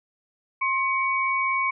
sine tone pair together, 1063 / 2252 Hz, C6 / C#7, +27 / +27 cents, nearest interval octave + minor second, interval 1300 cents, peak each -24 dBFS, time 0.61-1.71 s, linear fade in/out 10 ms, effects none

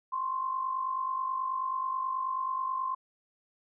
sine tone pair together, 1042.7 / 1092 Hz, C6 / C#6, -6 / -26 cents, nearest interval minor second, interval 80 cents, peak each -30 / -37 dBFS, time 0.12-2.95 s, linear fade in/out 10 ms, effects none

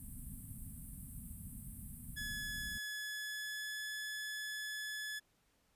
pink band-stop noise, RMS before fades -48 dBFS, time 0-2.78 s, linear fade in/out 0 ms, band 260 to 8300 Hz, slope 96 dB/octave
sawtooth tone with pitch glide, 1702 to 1713.8 Hz, G#6 to A6, +42 to -46 cents, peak -37 dBFS, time 2.16-5.2 s, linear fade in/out 20 ms, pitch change +12 cents, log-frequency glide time 2.83-3.86 s
effects pink hiss -75 dBFS RMS until 5.75 s + resampled to 32000 Hz

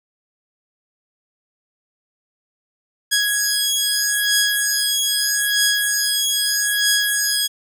10% pulse beating tone pair, 1661.2 / 1661.99 Hz, G#6 / G#6, 0 / +1 cents, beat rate 0.79 Hz, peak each -11 dBFS, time 3.11-7.48 s, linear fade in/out 20 ms, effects none

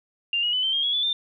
sine tone with pitch steps, 2794 / 2896 / 3001 / 3111 / 3224 / 3342 / 3464 / 3590 Hz, F7 / F#7 / F#7 / G7 / G7 / G#7 / A7 / A7, 0 / -38 / +24 / -14 / +48 / +10 / -28 / +34 cents, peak -21 dBFS, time 0.33-1.13 s, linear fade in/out 2 ms, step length 100 ms, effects none

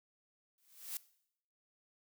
blue noise with exponential growth, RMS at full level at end -38 dBFS, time 0.58-0.97 s, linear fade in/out 1 ms, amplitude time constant 84 ms, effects noise-tail reverb RT60 0.7 s tail -19 dB re dry

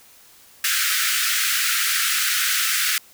pink high-pass noise, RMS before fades -21 dBFS, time 0.64-2.98 s, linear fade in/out 2 ms, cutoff 1300 Hz, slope 96 dB/octave, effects white hiss -50 dBFS RMS until 3.13 s

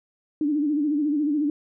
sine tone with vibrato, 296.1 Hz, D4, 14 cents sharp, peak -20 dBFS, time 0.41-1.5 s, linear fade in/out 2 ms, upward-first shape sine, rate 14 Hz, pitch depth 86 cents each way, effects none

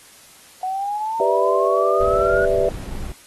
sine exponential sweep, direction up, 739 to 1461 Hz, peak -21 dBFS, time 0.63-2.45 s, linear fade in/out 2 ms
sine chord, E minor seventh, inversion first, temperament equal, 392 / 493.9 / 587.3 / 659.3 Hz, G4 / B4 / D5 / E5, 0 / 0 / 0 / 0 cents, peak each -21 dBFS, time 1.2-2.69 s, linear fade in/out 2 ms
brown noise, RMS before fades -29 dBFS, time 2-3.12 s, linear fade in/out 2 ms
effects white hiss -47 dBFS RMS until 3.26 s + AAC 32 kbps

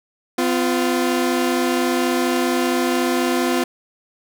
sawtooth tone pair together, 253.9 / 348.7 Hz, B3 / F4, +48 / -3 cents, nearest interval perfect fourth, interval 549 cents, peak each -16 dBFS, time 0.38-3.64 s, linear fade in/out 5 ms, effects none

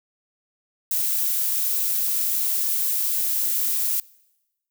violet noise, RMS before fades -23 dBFS, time 0.91-4 s, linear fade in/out 2 ms, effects noise-tail reverb RT60 1.0 s tail -24 dB re dry

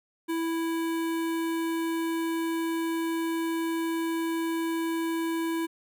square tone with notch filter, 329.6 Hz, E4, in tune, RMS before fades -29 dBFS, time 0.28-5.67 s, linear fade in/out 20 ms, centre 5300 Hz, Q 1.4, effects none

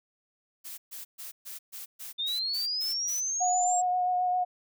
blue noise bursts, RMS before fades -41 dBFS, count 10, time 0.64-3.21 s, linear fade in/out 20 ms, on 140 ms, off 130 ms
sine linear sweep, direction up, 3561 to 7610 Hz, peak -28 dBFS, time 2.18-3.82 s, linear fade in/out 20 ms
sine tone with vibrato, 726 Hz, F#5, 33 cents flat, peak -24 dBFS, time 3.4-4.45 s, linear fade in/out 20 ms, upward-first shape triangle, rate 7.5 Hz, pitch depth 18 cents each way
effects none

